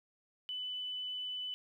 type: tone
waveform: sine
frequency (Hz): 2997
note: F#7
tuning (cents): +22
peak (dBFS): -37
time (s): 0.49-1.54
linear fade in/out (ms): 0
effects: 12-bit